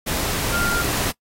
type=tone in noise; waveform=sine; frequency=1396.9 Hz; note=F6; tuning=in tune; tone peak=-21 dBFS; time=0.52-0.83 s; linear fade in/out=20 ms; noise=pink; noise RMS=-23 dBFS; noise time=0.06-1.12 s; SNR=-1 dB; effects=noise-tail reverb RT60 0.1 s tail -24 dB re dry + AAC 48 kbps